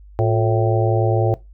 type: harmonic tone with a mistuned harmonic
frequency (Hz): 110.8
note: A2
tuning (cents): +13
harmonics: 1 / 3 / 4 / 5 / 6 / 7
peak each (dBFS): -17 / -22 / -23 / -24 / -25 / -25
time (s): 0.19-1.34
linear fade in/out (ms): 0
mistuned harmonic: 3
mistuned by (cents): +120
effects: noise-tail reverb RT60 0.2 s tail -19 dB re dry + added 50 Hz sine -40 dBFS peak until 1.53 s